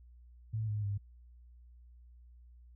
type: tone with pitch steps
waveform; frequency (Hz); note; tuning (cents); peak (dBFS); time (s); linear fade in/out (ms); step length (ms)
sine; 110 / 105.4 / 100.99; A2 / G#2 / G#2; 0 / +26 / -48; -32; 0.53-0.98; 10; 150
effects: added 60 Hz sine -54 dBFS peak until 2.75 s